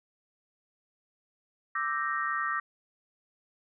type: chord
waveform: sine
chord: E half-diminished seventh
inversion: third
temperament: equal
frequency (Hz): 1174.7 / 1318.5 / 1568 / 1864.7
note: D6 / E6 / G6 / Bb6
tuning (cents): 0 / 0 / 0 / 0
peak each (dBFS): -32 / -34 / -37 / -33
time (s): 1.75-2.6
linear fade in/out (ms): 5
effects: none